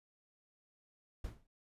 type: noise with exponential decay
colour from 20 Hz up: brown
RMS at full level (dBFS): -38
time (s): 1.24-1.47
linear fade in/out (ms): 5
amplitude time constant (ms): 50
effects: resampled to 32000 Hz